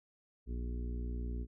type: harmonic tone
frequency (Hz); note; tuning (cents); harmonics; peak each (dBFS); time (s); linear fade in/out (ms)
59.8; A#1; +45; 1 / 2 / 3 / 4 / 5 / 6 / 7; -36 / -49 / -52 / -47 / -53 / -54 / -54; 0.46-1.47; 50
effects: none